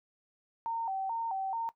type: tone with vibrato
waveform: sine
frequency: 840 Hz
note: G#5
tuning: 19 cents sharp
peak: -31 dBFS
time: 0.66-1.69 s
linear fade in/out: 0 ms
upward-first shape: square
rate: 2.3 Hz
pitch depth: 150 cents each way
effects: noise-tail reverb RT60 0.1 s tail -17 dB re dry